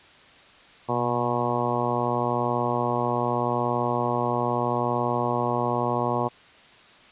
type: harmonic tone with a mistuned harmonic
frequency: 120.8 Hz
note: B2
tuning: 38 cents flat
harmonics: 1 / 2 / 3 / 4 / 5 / 6 / 7 / 8 / 9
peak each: -31 / -31 / -31 / -31 / -31 / -31 / -31 / -31 / -31 dBFS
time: 0.88-6.29 s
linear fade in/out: 20 ms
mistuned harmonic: 1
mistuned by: +60 cents
effects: white hiss -51 dBFS RMS until 7.11 s + resampled to 8000 Hz